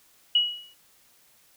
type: tone with exponential decay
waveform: sine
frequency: 2916 Hz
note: F#7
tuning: 26 cents flat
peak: -15 dBFS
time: 0.35-0.74 s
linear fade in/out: 5 ms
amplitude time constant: 84 ms
effects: white hiss -60 dBFS RMS until 1.56 s